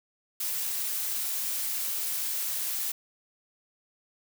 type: noise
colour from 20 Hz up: blue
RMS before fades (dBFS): -31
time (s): 0.4-2.92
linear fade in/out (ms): 5
effects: none